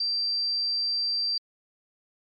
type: tone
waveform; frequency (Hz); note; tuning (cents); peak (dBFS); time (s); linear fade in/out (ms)
sine; 4699; D8; 0; -24; 0-1.38; 5
effects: MP3 32 kbps